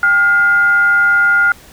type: tone with frequency modulation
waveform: sine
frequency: 1417 Hz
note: F6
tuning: 25 cents sharp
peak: -8 dBFS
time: 0.03-1.52 s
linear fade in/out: 2 ms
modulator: 623 Hz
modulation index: 0.28
effects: pink hiss -41 dBFS RMS until 1.72 s